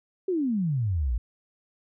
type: exponential sweep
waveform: sine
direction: down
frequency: 392.2 to 52.4 Hz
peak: -23 dBFS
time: 0.28-1.18 s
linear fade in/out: 5 ms
effects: none